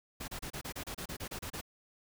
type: noise bursts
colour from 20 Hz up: pink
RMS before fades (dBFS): -41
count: 13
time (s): 0.2-1.613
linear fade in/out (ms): 10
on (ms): 81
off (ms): 30
effects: none